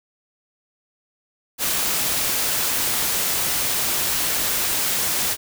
white noise, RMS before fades -22 dBFS, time 1.58-5.37 s, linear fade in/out 50 ms, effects none

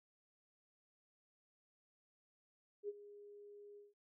sine tone with ADSR envelope, 410.5 Hz, G#4, 20 cents flat, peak -38 dBFS, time 2.83-3.94 s, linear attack 56 ms, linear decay 34 ms, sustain -16 dB, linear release 170 ms, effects none

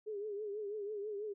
sine tone with vibrato, 415.3 Hz, G#4, in tune, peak -38 dBFS, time 0.06-1.34 s, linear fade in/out 20 ms, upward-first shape triangle, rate 6.1 Hz, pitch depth 93 cents each way, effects none

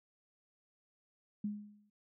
sine tone with exponential decay, 207.7 Hz, G#3, in tune, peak -32 dBFS, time 1.44-1.9 s, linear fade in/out 5 ms, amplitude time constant 100 ms, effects none

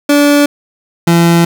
30% pulse tone pair in turn, 289.2 / 169.4 Hz, D4 / E3, -27 / +48 cents, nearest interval major sixth, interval 925 cents, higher first, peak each -3 dBFS, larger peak neither, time 0.09-0.46 / 1.07-1.45 s, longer second, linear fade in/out 5 ms, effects none

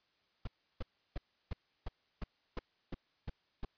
brown noise bursts, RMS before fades -37 dBFS, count 10, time 0.45-3.65 s, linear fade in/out 5 ms, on 23 ms, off 330 ms, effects white hiss -75 dBFS RMS until 3.77 s + resampled to 11025 Hz

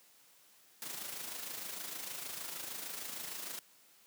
white noise with amplitude modulation, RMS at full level -41 dBFS, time 0.82-3.59 s, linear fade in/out 0 ms, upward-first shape sine, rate 26.5 Hz, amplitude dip 50%, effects white hiss -64 dBFS RMS until 4.06 s + high-pass 150 Hz 12 dB/octave

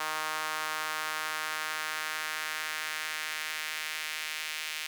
sawtooth tone with high-pass filter sweep, 155.56 Hz, D#3, in tune, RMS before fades -35 dBFS, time 0-4.87 s, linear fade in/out 5 ms, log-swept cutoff 1100 to 2400 Hz, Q 1.6, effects none

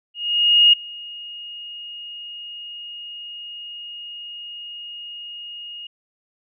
sine tone with ADSR envelope, 2861 Hz, F7, 41 cents sharp, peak -8 dBFS, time 0.14-5.87 s, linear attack 590 ms, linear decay 8 ms, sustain -24 dB, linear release 4 ms, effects none

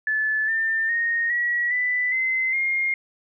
sine tone with pitch steps, 1735 / 1795.1 / 1857.4 / 1921.8 / 1988.4 / 2057 / 2129 Hz, A6 / A6 / A#6 / B6 / B6 / C7 / C7, -25 / +34 / -7 / -48 / +11 / -30 / +30 cents, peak -20 dBFS, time 0.07-2.94 s, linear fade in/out 2 ms, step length 410 ms, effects none

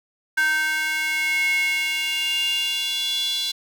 square tone with high-pass filter sweep, 311.1 Hz, D#4, in tune, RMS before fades -23 dBFS, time 0.37-3.52 s, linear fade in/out 10 ms, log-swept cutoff 1600 to 3700 Hz, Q 6.9, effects none

